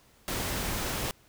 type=noise; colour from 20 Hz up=pink; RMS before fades=-32 dBFS; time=0.28-1.11 s; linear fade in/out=0 ms; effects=pink hiss -61 dBFS RMS until 1.28 s